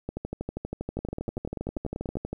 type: two click trains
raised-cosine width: 2 ms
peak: -19 / -18 dBFS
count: 13 / 29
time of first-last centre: 0.99-2.155 / 0.09-2.33 s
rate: 10.3 / 12.5 Hz
effects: 10-bit